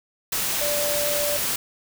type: tone in noise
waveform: sine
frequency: 585 Hz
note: D5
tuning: 7 cents flat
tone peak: -25 dBFS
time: 0.61-1.37 s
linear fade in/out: 5 ms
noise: white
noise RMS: -25 dBFS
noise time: 0.32-1.56 s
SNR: -3 dB
effects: none